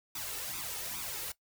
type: noise with flanger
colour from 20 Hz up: white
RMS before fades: -39 dBFS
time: 0.15-1.32 s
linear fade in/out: 5 ms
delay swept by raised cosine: 0.82 to 2.32 ms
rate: 2.4 Hz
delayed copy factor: +0.7
effects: noise-tail reverb RT60 0.1 s tail -18 dB re dry